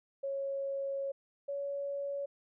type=tone pair in turn; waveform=sine; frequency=550 / 562.5 Hz; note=C#5 / C#5; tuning=-14 / +25 cents; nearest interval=unison; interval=39 cents; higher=second; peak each=-33 / -34 dBFS; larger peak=first; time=0.23-1.12 / 1.48-2.26 s; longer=first; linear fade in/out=10 ms; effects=none